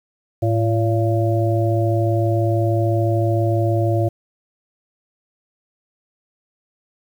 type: harmonic tone with a mistuned harmonic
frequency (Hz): 113.9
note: A#2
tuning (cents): -40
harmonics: 1 / 3 / 5 / 6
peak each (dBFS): -17 / -22 / -24 / -25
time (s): 0.42-4.09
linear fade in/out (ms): 10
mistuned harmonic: 1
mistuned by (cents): -83
effects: 8-bit